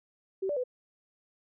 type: tone with pitch steps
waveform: sine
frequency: 383.7 / 582 / 501 Hz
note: G4 / D5 / B4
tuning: -37 / -16 / +25 cents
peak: -28 dBFS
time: 0.42-0.639 s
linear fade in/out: 10 ms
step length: 73 ms
effects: none